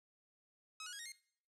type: tone with pitch steps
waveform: 10% pulse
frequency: 1278 / 1451.2 / 1647.8 / 1871.1 / 2125 Hz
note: D#6 / F#6 / G#6 / A#6 / C7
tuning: +46 / -34 / -14 / +6 / +26 cents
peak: -37 dBFS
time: 0.8-1.12 s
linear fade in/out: 2 ms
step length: 64 ms
effects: noise-tail reverb RT60 0.6 s tail -20 dB re dry + low-pass 10000 Hz 12 dB/octave